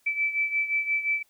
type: beating tone pair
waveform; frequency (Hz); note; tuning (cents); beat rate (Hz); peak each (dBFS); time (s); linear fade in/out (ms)
sine; 2315 / 2320.7; D7 / D7; -25 / -21; 5.7; -25 / -30; 0.06-1.23; 10
effects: white hiss -66 dBFS RMS until 1.29 s